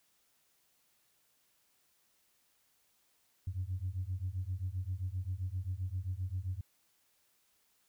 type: beating tone pair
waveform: sine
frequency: 89 / 96.6 Hz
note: F2 / G2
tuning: +33 / -25 cents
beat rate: 7.6 Hz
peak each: -37 / -37 dBFS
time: 3.47-6.61 s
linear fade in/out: 5 ms
effects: tanh soft clip ceiling -28 dBFS + white hiss -73 dBFS RMS until 7.88 s